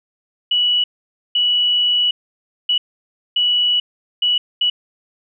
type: tone bursts at uneven times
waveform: sine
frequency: 2942 Hz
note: F#7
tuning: 11 cents flat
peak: -13 dBFS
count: 6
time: 0.51-0.84 / 1.35-2.11 / 2.69-2.78 / 3.36-3.8 / 4.22-4.38 / 4.61-4.7 s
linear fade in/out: 5 ms
effects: none